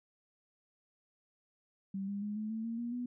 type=tone with pitch steps; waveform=sine; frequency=194.7 / 201.2 / 208 / 214.9 / 222.1 / 229.5 / 237.2 / 245.2 Hz; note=G3 / G3 / G#3 / A3 / A3 / A#3 / A#3 / B3; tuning=-12 / +45 / +3 / -41 / +16 / -27 / +30 / -12 cents; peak=-35 dBFS; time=1.94-3.06 s; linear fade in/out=5 ms; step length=140 ms; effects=none